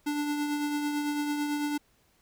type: tone with tremolo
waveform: square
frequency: 293.7 Hz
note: D4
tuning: in tune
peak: -27 dBFS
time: 0.06-1.78 s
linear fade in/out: 10 ms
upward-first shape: triangle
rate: 9 Hz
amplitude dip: 40%
effects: pink hiss -67 dBFS RMS until 2.21 s